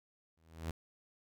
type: tone with exponential growth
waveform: sawtooth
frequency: 81.4 Hz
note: E2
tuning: 21 cents flat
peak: -31 dBFS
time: 0.37-0.71 s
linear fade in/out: 5 ms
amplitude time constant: 72 ms
effects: none